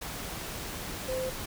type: tone in noise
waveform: sine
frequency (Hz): 517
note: C5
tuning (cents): -21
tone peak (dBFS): -30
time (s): 1.08-1.3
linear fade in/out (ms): 10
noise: pink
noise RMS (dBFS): -38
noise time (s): 0.01-1.46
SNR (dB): +5
effects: none